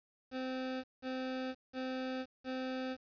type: tone bursts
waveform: 25% pulse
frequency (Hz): 258.9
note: C4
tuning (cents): -18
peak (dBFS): -33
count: 4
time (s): 0.31-2.97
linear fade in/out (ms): 50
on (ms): 530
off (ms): 180
effects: resampled to 11025 Hz + 10-bit